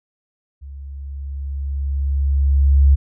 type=tone with level ramp; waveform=sine; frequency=69.3 Hz; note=C#2; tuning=in tune; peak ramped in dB=-32 to -7 dBFS; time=0.61-2.96 s; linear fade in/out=20 ms; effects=none